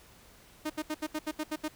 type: tone bursts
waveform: sawtooth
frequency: 307.8 Hz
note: D#4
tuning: 19 cents flat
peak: -27 dBFS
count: 9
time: 0.65-1.684 s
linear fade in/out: 10 ms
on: 50 ms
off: 73 ms
effects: pink hiss -57 dBFS RMS until 1.75 s